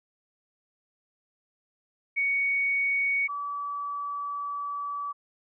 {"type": "tone pair in turn", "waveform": "sine", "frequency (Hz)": [2233, 1149.2], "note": ["C#7", "D6"], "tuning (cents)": [12, -38], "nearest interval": "octave", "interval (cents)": 1150, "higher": "first", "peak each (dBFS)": [-23, -30], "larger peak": "first", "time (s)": [[2.16, 3.28], [3.28, 5.13]], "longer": "second", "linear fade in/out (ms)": 20, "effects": []}